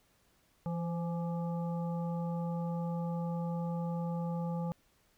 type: harmonic tone with a mistuned harmonic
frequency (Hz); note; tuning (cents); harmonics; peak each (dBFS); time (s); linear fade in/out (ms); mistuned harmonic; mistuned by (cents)
168.7; E3; +40; 1 / 3 / 5 / 7; -33 / -42 / -44 / -52; 0.66-4.72; 0; 3; +36
effects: pink hiss -70 dBFS RMS until 5.17 s